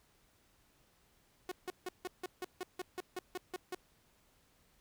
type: tone bursts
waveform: sawtooth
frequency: 365.1 Hz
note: F#4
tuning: 23 cents flat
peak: -34 dBFS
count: 13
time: 1.49-3.748 s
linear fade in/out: 2 ms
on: 26 ms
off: 160 ms
effects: pink hiss -70 dBFS RMS until 4.8 s